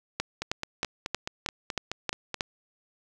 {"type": "two click trains", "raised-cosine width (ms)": 0.2, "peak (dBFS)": [-10, -14], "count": [8, 10], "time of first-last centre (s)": [[0.2, 2.408], [0.42, 2.343]], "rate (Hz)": [3.17, 4.68], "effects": []}